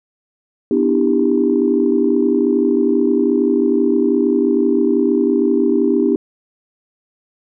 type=chord; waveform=sine; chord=E minor seventh; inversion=second; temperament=just; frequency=247.2 / 296.7 / 329.6 / 395.6 Hz; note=B3 / D4 / E4 / G4; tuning=+2 / +18 / 0 / +16 cents; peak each=-17 / -17 / -19 / -16 dBFS; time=0.71-6.16 s; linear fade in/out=2 ms; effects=tanh soft clip ceiling -2 dBFS